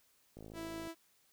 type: click train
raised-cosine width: 2 ms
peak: -37 dBFS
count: 28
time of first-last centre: 0.37-0.873 s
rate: 53.7 Hz
type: tone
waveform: sawtooth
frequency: 329.6 Hz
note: E4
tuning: in tune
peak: -38 dBFS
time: 0.53-0.95 s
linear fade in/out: 50 ms
effects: white hiss -71 dBFS RMS until 1.32 s